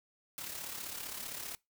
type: noise with amplitude modulation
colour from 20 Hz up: white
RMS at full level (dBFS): -40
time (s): 0.38-1.55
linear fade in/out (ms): 0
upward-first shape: sine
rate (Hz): 35.4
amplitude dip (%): 55
effects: noise-tail reverb RT60 0.2 s tail -23 dB re dry